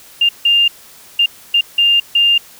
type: tone bursts at uneven times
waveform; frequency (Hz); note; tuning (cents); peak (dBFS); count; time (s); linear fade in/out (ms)
sine; 2802; F7; +5; -8; 6; 0.21-0.29 / 0.45-0.68 / 1.19-1.26 / 1.54-1.61 / 1.78-2 / 2.15-2.38; 5
effects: white hiss -41 dBFS RMS until 2.59 s